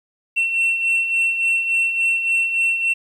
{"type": "beating tone pair", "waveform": "sine", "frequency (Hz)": [2704, 2707.5], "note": ["E7", "E7"], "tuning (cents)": [43, 46], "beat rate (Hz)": 3.5, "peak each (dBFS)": [-22, -15], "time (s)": [0.36, 2.94], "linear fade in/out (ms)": 20, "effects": ["tanh soft clip ceiling -14 dBFS", "9-bit"]}